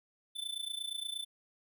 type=tone with amplitude modulation; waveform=square; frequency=3520 Hz; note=A7; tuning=in tune; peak=-34 dBFS; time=0.35-1.25 s; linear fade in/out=20 ms; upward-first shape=sine; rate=28.5 Hz; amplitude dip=85%; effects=none